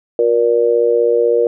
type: tone with amplitude modulation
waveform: sine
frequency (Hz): 472.8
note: A#4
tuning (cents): +24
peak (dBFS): -6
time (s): 0.19-1.47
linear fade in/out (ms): 2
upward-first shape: sine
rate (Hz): 116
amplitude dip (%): 90
effects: none